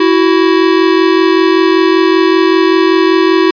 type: tone pair together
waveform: square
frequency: 329.6 / 374.8 Hz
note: E4 / F#4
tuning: 0 / +22 cents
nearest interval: major second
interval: 222 cents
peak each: -10 dBFS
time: 0-3.51 s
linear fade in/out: 5 ms
effects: resampled to 11025 Hz